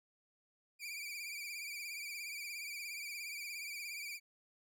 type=tone with vibrato; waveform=sawtooth; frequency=2349 Hz; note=D7; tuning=in tune; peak=-39 dBFS; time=0.79-4.2 s; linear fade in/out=50 ms; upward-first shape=triangle; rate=17 Hz; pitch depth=83 cents each way; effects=none